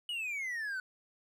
triangle exponential sweep, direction down, 2960 to 1480 Hz, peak -33 dBFS, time 0.09-0.8 s, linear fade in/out 2 ms, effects none

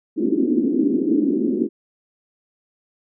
white band-pass noise, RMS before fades -19 dBFS, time 0.16-1.69 s, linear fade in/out 50 ms, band 230 to 350 Hz, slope 48 dB/octave, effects none

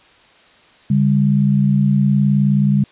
sine tone pair together, 141.35 / 200.6 Hz, C#3 / G3, +34 / +40 cents, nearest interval tritone, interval 606 cents, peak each -14 dBFS, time 0.9-2.84 s, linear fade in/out 5 ms, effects white hiss -49 dBFS RMS until 2.91 s + resampled to 8000 Hz

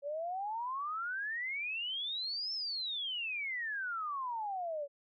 sine exponential two-way sweep, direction up then down, 554.4 to 5370 to 554.4 Hz, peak -35 dBFS, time 0.02-4.88 s, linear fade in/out 50 ms, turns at 2.53 s, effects none

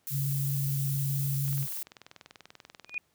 violet noise, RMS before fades -36 dBFS, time 0.07-1.83 s, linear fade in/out 0 ms
sine tone with vibrato, 138.59 Hz, C#3, in tune, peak -27 dBFS, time 0.1-1.67 s, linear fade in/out 50 ms, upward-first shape sine, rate 19 Hz, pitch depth 27 cents each way
click train, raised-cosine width 0.2 ms, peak -29 dBFS, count 31, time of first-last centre 1.48-2.943 s, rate 20.5 Hz
sine tone with exponential growth, 2458 Hz, D#7, 22 cents flat, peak -26 dBFS, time 2.86-2.98 s, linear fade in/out 2 ms, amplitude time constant 25 ms
effects pink hiss -71 dBFS RMS until 3.14 s + high-pass 80 Hz 12 dB/octave

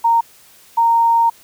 sine tone pair in turn, 925 / 925 Hz, A#5 / A#5, -14 / -14 cents, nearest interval unison, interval 0 cents, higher neither, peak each -10 dBFS, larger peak neither, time 0.04-0.21 / 0.77-1.3 s, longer second, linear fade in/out 10 ms, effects white hiss -47 dBFS RMS until 1.43 s

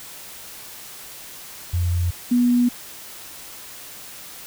sine tone pair in turn, 87.31 / 243.6 Hz, F2 / B3, 0 / -24 cents, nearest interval octave + tritone, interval 1776 cents, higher second, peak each -18 / -14 dBFS, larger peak second, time 1.73-2.11 / 2.31-2.69 s, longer neither, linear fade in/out 10 ms, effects white hiss -39 dBFS RMS until 4.46 s

